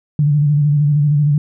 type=tone with vibrato; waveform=sine; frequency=146.83 Hz; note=D3; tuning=in tune; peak=-10 dBFS; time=0.19-1.38 s; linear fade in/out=2 ms; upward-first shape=square; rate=13 Hz; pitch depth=41 cents each way; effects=none